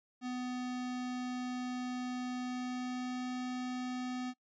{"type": "tone with pitch glide", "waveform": "square", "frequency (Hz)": [250, 251.4], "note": ["B3", "B3"], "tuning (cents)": [21, 31], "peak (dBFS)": -37, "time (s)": [0.21, 4.34], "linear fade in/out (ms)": 50, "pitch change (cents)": 10, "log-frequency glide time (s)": [2.42, 3.3], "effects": ["noise-tail reverb RT60 0.1 s tail -22 dB re dry", "resampled to 16000 Hz"]}